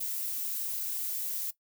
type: noise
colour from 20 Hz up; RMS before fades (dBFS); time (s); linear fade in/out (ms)
violet; -34; 0-1.51; 10
effects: noise-tail reverb RT60 0.1 s tail -17 dB re dry